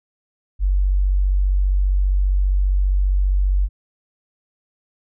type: tone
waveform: sine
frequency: 47.5 Hz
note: F#1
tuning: 46 cents sharp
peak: -14 dBFS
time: 0.59-3.69 s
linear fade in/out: 50 ms
effects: none